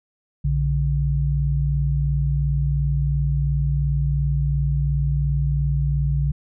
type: tone pair together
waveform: sine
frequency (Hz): 60.4 / 143.24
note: B1 / D3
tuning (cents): -38 / -43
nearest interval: octave + minor third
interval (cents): 1495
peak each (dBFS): -21 / -20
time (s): 0.44-6.32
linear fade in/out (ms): 10
effects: none